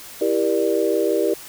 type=chord; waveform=sine; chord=E half-diminished seventh; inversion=none; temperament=just; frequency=329.6 / 395.6 / 474.7 / 593.3 Hz; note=E4 / G4 / Bb4 / D5; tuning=0 / +16 / +31 / +18 cents; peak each=-23 / -21 / -22 / -24 dBFS; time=0.21-1.34 s; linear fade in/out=5 ms; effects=white hiss -39 dBFS RMS until 1.48 s